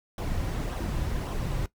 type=noise with flanger; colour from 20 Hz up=brown; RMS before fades=-30 dBFS; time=0.18-1.66 s; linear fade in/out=2 ms; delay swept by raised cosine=0.42 to 4.62 ms; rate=1.8 Hz; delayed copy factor=-0.5; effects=noise-tail reverb RT60 0.1 s tail -17 dB re dry